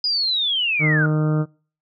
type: linear sweep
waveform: sine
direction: down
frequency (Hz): 4978 to 1396.9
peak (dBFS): -18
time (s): 0.04-1.06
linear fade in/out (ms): 2
type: harmonic tone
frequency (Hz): 153.7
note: D#3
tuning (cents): -21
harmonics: 1 / 2 / 3 / 4 / 5 / 6 / 7 / 8 / 9 / 10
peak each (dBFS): -17 / -25 / -29 / -32 / -42 / -44 / -45 / -36 / -38 / -47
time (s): 0.79-1.46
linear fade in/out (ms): 50
effects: noise-tail reverb RT60 0.4 s tail -24 dB re dry